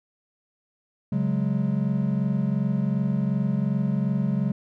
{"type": "chord", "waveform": "triangle", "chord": "C# suspended fourth", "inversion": "none", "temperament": "equal", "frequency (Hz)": [138.59, 185, 207.7], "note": ["C#3", "F#3", "G#3"], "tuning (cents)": [0, 0, 0], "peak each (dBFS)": -24, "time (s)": [1.12, 4.52], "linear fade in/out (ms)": 5, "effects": []}